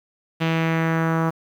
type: tone with low-pass filter sweep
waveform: sawtooth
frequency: 163.1 Hz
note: E3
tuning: 18 cents flat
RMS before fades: -21 dBFS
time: 0.4-1.31 s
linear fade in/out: 20 ms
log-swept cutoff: 3000 to 1200 Hz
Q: 2.2
effects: 8-bit